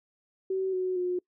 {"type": "tone with pitch steps", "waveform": "sine", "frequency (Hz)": [380, 369.8, 359.9], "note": ["F#4", "F#4", "F#4"], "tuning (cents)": [46, -1, -48], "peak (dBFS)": -26, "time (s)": [0.5, 1.19], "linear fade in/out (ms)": 5, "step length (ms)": 230, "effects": ["noise-tail reverb RT60 0.1 s tail -25 dB re dry"]}